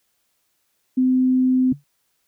sine tone, 256.6 Hz, C4, 34 cents flat, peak -14 dBFS, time 0.97-1.73 s, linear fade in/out 10 ms
sine tone with exponential decay, 143.4 Hz, D3, 41 cents flat, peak -24 dBFS, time 1.72-1.84 s, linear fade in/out 0 ms, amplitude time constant 25 ms
effects white hiss -69 dBFS RMS until 2.27 s

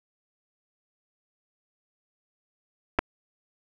clicks, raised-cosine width 0.5 ms, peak -7 dBFS, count 2, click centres 2.988 / 2.991 s, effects none

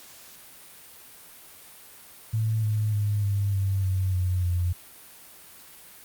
sine tone with pitch steps, 110.5 / 106.98 / 103.58 / 100.28 / 97.09 / 94 / 91.01 / 88.11 Hz, A2 / A2 / G#2 / G2 / G2 / F#2 / F#2 / F2, +8 / -48 / -4 / +40 / -16 / +28 / -28 / +16 cents, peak -22 dBFS, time 2.33-4.73 s, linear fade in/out 10 ms, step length 300 ms, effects white hiss -48 dBFS RMS until 6.04 s + Opus 48 kbps

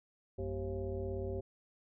sine tone with frequency modulation, 240.4 Hz, B3, 46 cents flat, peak -35 dBFS, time 0.38-1.41 s, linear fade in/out 10 ms, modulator 148 Hz, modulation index 2, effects none

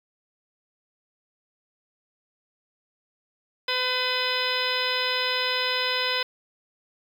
harmonic tone, 505 Hz, B4, 39 cents sharp, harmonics 1 / 2 / 3 / 4 / 5 / 6 / 7 / 8 / 10, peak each -32 / -32 / -32 / -32 / -32 / -32 / -32 / -32 / -32 dBFS, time 3.68-6.23 s, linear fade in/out 5 ms, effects 8-bit

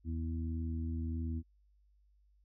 harmonic tone, 81.5 Hz, E2, 19 cents flat, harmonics 1 / 2 / 3 / 4, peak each -35 / -50 / -41 / -49 dBFS, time 0.04-1.43 s, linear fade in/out 50 ms, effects added 50 Hz sine -65 dBFS peak until 2.44 s

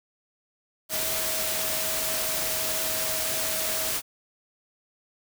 sine tone in noise, 639 Hz, D#5, 46 cents sharp, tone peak -36 dBFS, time 0.89-3.94 s, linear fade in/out 50 ms, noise white, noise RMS -28 dBFS, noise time 0.89-4.02 s, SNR -11 dB, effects none

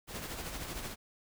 pink noise with tremolo, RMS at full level -39 dBFS, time 0.07-0.96 s, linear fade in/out 50 ms, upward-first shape sine, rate 13 Hz, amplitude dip 45%, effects none

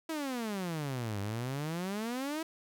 sawtooth exponential two-way sweep, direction down then up, 329.6 to 98 to 329.6 Hz, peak -30 dBFS, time 0.09-2.43 s, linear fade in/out 5 ms, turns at 1.2 s, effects none

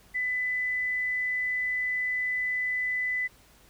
sine tone, 2000 Hz, B6, 21 cents sharp, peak -26 dBFS, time 0.14-3.28 s, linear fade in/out 20 ms, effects added 50 Hz sine -61 dBFS peak until 3.69 s + pink hiss -58 dBFS RMS until 3.69 s

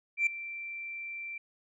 sine tone with ADSR envelope, 2349 Hz, D7, in tune, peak -20 dBFS, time 0.17-1.38 s, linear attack 97 ms, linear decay 4 ms, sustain -17 dB, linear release 5 ms, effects tanh soft clip ceiling -20 dBFS

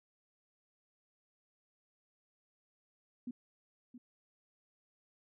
sine tone with echo, 245.9 Hz, B3, 7 cents flat, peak -38 dBFS, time 3.27-3.31 s, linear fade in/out 5 ms, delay 670 ms, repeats 1, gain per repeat -11 dB, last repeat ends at 3.98 s, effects none

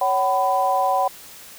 sine tone cluster, 557 / 759 / 999 Hz, C#5 / F#5 / B5, +8 / +44 / +20 cents, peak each -24 / -19 / -22 dBFS, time 0.01-1.08 s, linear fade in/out 5 ms, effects white hiss -42 dBFS RMS until 1.58 s

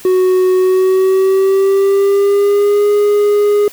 triangle tone with pitch glide, 370 to 412.9 Hz, F#4 to G#4, 0 to -10 cents, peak -6 dBFS, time 0.05-3.68 s, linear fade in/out 2 ms, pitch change +190 cents, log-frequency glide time 0.56-2.88 s, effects white hiss -36 dBFS RMS until 3.72 s

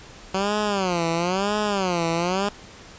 10% pulse tone with vibrato, 187.1 Hz, F#3, 20 cents sharp, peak -13 dBFS, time 0.34-2.49 s, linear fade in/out 5 ms, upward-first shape sine, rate 1 Hz, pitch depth 210 cents each way, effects pink hiss -44 dBFS RMS until 2.98 s + resampled to 16000 Hz

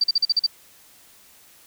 sine tone bursts, 4654 Hz, D8, 17 cents flat, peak -15 dBFS, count 7, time 0.01-0.465 s, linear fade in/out 5 ms, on 29 ms, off 42 ms, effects white hiss -52 dBFS RMS until 1.66 s

